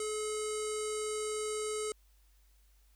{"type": "tone with low-pass filter", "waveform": "square", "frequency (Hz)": 428.4, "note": "A4", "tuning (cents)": -46, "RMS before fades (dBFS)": -36, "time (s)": [0, 1.92], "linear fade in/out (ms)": 2, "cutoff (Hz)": 8400, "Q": 6.9, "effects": ["added 50 Hz sine -62 dBFS peak until 2.95 s", "white hiss -72 dBFS RMS until 2.95 s"]}